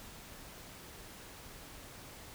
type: silence
effects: pink hiss -51 dBFS RMS until 2.34 s